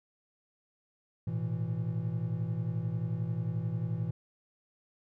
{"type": "chord", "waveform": "triangle", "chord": "A suspended second", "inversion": "none", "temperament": "equal with one note detuned", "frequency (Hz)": [110, 121.28, 164.81], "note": ["A2", "B2", "E3"], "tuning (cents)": [0, -31, 0], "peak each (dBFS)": -33, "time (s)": [1.27, 4.11], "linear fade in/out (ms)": 5, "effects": []}